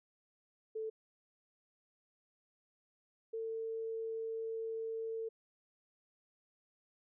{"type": "tone pair in turn", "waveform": "sine", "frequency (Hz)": [440, 449.2], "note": ["A4", "A4"], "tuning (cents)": [0, 36], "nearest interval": "unison", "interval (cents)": 36, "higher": "second", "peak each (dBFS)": [-37, -37], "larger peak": "neither", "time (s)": [[0.75, 0.9], [3.33, 5.29]], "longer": "second", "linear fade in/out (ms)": 10, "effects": []}